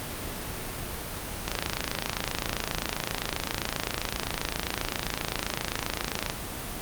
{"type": "click train", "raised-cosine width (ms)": 0.2, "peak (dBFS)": -9, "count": 134, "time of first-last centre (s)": [1.48, 6.299], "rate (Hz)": 27.6, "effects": ["pink hiss -35 dBFS RMS until 6.81 s", "Opus 32 kbps"]}